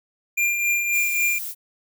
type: tone with tremolo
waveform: square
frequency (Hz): 2394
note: D7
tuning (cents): +33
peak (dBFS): -18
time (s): 0.37-1.39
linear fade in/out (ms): 10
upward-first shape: triangle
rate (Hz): 3.7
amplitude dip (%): 50
type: noise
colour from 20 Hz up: violet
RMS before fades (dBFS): -31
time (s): 0.91-1.55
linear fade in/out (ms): 50
effects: none